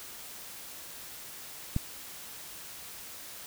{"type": "click", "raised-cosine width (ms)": 5, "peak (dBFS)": -15, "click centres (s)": 1.764, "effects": ["white hiss -45 dBFS RMS until 3.46 s"]}